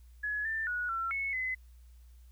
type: tone with pitch steps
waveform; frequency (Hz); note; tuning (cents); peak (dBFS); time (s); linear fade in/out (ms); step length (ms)
sine; 1692 / 1782 / 1460 / 1351 / 2200 / 2031; G#6 / A6 / F#6 / E6 / C#7 / B6; +32 / +22 / -24 / +42 / -14 / +48; -31; 0.23-1.55; 10; 220
effects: added 60 Hz sine -52 dBFS peak until 2.31 s + white hiss -71 dBFS RMS until 2.31 s